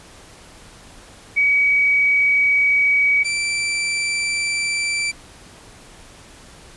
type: tone pair in turn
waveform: sine / sawtooth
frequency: 2267 / 2336 Hz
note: C#7 / D7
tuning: +38 / -10 cents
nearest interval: minor second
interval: 52 cents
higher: second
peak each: -13 / -16 dBFS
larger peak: first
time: 1.36-3.24 / 3.24-5.12 s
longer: neither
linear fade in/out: 20 ms
effects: pink hiss -44 dBFS RMS until 6.76 s + resampled to 24000 Hz